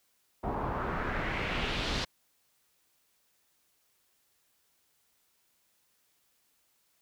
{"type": "noise with low-pass filter sweep", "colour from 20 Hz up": "pink", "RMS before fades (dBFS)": -33, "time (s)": [0.43, 2.05], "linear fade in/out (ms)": 10, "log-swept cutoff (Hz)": [810, 4600], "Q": 2.1, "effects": ["white hiss -72 dBFS RMS until 7.01 s"]}